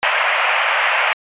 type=band-pass noise; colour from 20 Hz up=white; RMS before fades=-17 dBFS; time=0.03-1.13 s; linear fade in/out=0 ms; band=570 to 2800 Hz; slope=48 dB/octave; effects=resampled to 8000 Hz